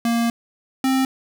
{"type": "tone pair in turn", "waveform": "square", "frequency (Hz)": [233.1, 263.8], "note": ["A#3", "C4"], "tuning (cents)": [0, 14], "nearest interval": "major second", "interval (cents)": 214, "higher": "second", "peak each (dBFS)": [-18, -17], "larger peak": "second", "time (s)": [[0.05, 0.3], [0.84, 1.05]], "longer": "first", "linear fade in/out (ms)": 2, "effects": []}